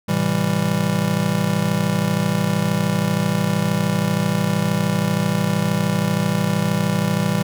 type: chord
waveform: square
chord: A minor seventh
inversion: none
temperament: just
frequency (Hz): 110 / 132 / 165 / 198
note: A2 / C3 / E3 / G3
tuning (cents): 0 / +16 / +2 / +18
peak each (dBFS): -27 / -27 / -22 / -22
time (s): 0.08-7.43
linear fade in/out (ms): 10
effects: none